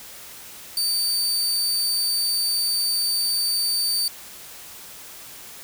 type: tone with amplitude modulation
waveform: sawtooth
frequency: 4595 Hz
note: D8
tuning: 39 cents flat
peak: -16 dBFS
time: 0.77-4.08 s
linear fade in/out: 2 ms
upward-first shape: sine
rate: 263 Hz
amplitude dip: 35%
effects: white hiss -41 dBFS RMS until 5.63 s